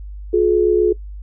sine tone pair together, 357.4 / 425 Hz, F4 / G#4, +40 / +40 cents, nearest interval minor third, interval 300 cents, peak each -14 dBFS, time 0.33-0.93 s, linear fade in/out 10 ms, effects noise-tail reverb RT60 0.1 s tail -20 dB re dry + added 50 Hz sine -29 dBFS peak until 1.22 s

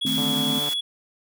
triangle tone with pitch glide, 3353 to 3376 Hz, G#7 to G#7, +16 to +28 cents, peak -22 dBFS, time 0.01-0.81 s, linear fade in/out 10 ms, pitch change +12 cents, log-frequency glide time 0.43-0.55 s
sine chord, A diminished, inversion second, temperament equal, 155.56 / 220 / 261.6 Hz, Eb3 / A3 / C4, 0 / 0 / 0 cents, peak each -32 / -29 / -26 dBFS, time 0.05-0.59 s, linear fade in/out 2 ms
white high-pass noise, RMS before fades -34 dBFS, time 0.06-0.74 s, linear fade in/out 5 ms, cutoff 130 Hz, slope 96 dB/octave
click train, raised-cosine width 1 ms, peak -20 dBFS, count 75, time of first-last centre 0.18-0.687 s, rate 146 Hz
effects high-pass 80 Hz 12 dB/octave

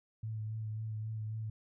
sine tone with vibrato, 109.2 Hz, A2, 13 cents flat, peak -36 dBFS, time 0.23-1.5 s, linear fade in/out 5 ms, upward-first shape sine, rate 3.7 Hz, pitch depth 23 cents each way, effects none

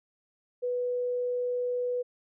sine tone, 492.8 Hz, B4, 4 cents flat, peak -27 dBFS, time 0.62-2.03 s, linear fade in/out 20 ms, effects none

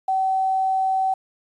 sine tone with quantisation, 763 Hz, G5, 47 cents flat, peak -18 dBFS, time 0.08-1.14 s, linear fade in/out 5 ms, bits 8, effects resampled to 22050 Hz

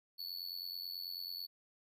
square tone with amplitude modulation, 4435 Hz, C#8, in tune, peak -38 dBFS, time 0.18-1.47 s, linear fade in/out 20 ms, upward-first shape sine, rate 89.2 Hz, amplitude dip 85%, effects none

